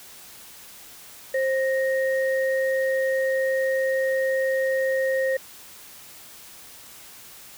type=tone pair together; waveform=sine; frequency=529.3 / 1864.7 Hz; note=C5 / A#6; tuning=+20 / 0 cents; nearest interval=octave + minor seventh; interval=2180 cents; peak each=-21 / -28 dBFS; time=1.34-5.37 s; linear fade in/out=5 ms; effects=white hiss -45 dBFS RMS until 7.57 s

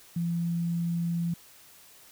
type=tone; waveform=sine; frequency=170 Hz; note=F3; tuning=46 cents flat; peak=-26 dBFS; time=0.16-1.34 s; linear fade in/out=5 ms; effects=white hiss -54 dBFS RMS until 2.11 s

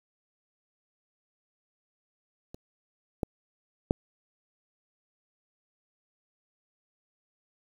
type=clicks; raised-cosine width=2 ms; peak=-29 / -14 / -9 dBFS; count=3; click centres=2.545 / 3.232 / 3.909 s; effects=8-bit

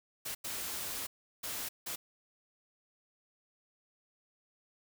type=noise bursts at uneven times; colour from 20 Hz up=white; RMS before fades=-39 dBFS; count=4; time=0.25-0.35 / 0.44-1.07 / 1.43-1.69 / 1.86-1.96 s; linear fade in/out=10 ms; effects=none

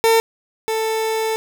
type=tone pair in turn; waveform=30% pulse; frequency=452.5 / 442.7 Hz; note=A4 / A4; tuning=+48 / +11 cents; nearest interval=unison; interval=37 cents; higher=first; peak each=-9 / -16 dBFS; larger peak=first; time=0.04-0.2 / 0.68-1.36 s; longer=second; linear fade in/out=0 ms; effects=8-bit

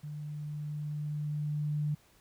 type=tone with level ramp; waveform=sine; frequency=149.2 Hz; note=D3; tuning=28 cents sharp; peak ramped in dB=-38 to -28 dBFS; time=0.03-1.95 s; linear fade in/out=10 ms; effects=pink hiss -64 dBFS RMS until 2.2 s

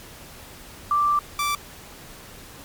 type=tone pair in turn; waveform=sine / sawtooth; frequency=1174.7 / 1167.9 Hz; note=D6 / D6; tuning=0 / -10 cents; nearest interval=unison; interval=10 cents; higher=first; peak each=-17 / -18 dBFS; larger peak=first; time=0.91-1.19 / 1.39-1.55 s; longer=first; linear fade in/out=2 ms; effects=pink hiss -43 dBFS RMS until 2.64 s + MP3 96 kbps

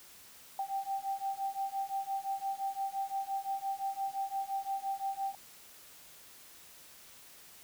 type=beating tone pair; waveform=sine; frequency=780 / 785.8 Hz; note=G5 / G5; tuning=-9 / +4 cents; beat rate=5.8 Hz; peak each=-37 / -36 dBFS; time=0.59-5.35 s; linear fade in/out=2 ms; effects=white hiss -55 dBFS RMS until 7.63 s

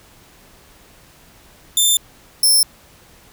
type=tone pair in turn; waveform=15% pulse; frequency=3565 / 5341 Hz; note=A7 / E8; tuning=+22 / +22 cents; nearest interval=perfect fifth; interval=700 cents; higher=second; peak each=-5 dBFS; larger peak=neither; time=1.77-1.97 / 2.43-2.63 s; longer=neither; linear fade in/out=2 ms; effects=pink hiss -48 dBFS RMS until 3.32 s

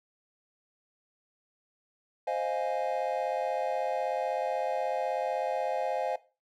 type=chord; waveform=triangle; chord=F minor seventh; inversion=second; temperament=equal; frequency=523.3 / 622.3 / 698.5 / 830.6 Hz; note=C5 / Eb5 / F5 / Ab5; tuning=0 / 0 / 0 / 0 cents; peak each=-32 dBFS; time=2.27-6.16 s; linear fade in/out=5 ms; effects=noise-tail reverb RT60 0.3 s tail -17 dB re dry

